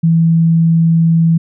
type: tone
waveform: sine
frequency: 164.81 Hz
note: E3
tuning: in tune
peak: -7 dBFS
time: 0.03-1.38 s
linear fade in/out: 10 ms
effects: none